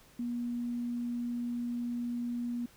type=tone; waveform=sine; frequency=240 Hz; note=B3; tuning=49 cents flat; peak=-32 dBFS; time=0.19-2.66 s; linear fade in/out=5 ms; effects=pink hiss -60 dBFS RMS until 2.76 s